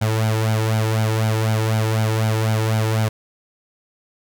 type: tone with flanger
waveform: sawtooth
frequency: 110 Hz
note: A2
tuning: in tune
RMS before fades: -19 dBFS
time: 0.01-3.09 s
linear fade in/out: 10 ms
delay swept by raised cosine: 1.3 to 2.3 ms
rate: 4 Hz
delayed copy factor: +0.75
effects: none